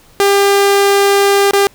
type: tone with dropouts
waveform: sawtooth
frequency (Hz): 399.3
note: G4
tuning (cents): +32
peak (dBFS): -4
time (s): 0.2-1.67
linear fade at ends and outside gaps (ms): 0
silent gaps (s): 1.509-1.534
effects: pink hiss -46 dBFS RMS until 1.74 s

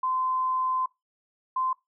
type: tone pair in turn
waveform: sine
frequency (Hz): 1031 / 1035.7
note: C6 / C6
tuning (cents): -26 / -18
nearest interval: unison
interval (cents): 8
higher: second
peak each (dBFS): -24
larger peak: neither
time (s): 0.03-0.86 / 1.56-1.73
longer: first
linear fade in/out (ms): 5
effects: noise-tail reverb RT60 0.2 s tail -21 dB re dry

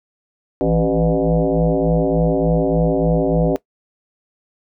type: tone with frequency modulation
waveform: sine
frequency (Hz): 166.7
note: E3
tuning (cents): +20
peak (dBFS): -13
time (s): 0.61-3.56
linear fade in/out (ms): 0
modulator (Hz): 110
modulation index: 4.3
effects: noise-tail reverb RT60 0.1 s tail -19 dB re dry

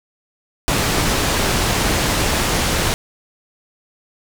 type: low-pass noise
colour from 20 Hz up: pink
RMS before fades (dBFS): -18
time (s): 0.68-2.94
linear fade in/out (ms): 0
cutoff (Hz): 10000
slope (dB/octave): 12
effects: none

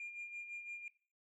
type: tone with tremolo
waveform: sine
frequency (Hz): 2405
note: D7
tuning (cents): +41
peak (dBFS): -40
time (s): 0-0.88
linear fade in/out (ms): 2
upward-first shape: sine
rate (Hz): 5.9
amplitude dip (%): 60
effects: noise-tail reverb RT60 0.4 s tail -20 dB re dry + tanh soft clip ceiling -40 dBFS

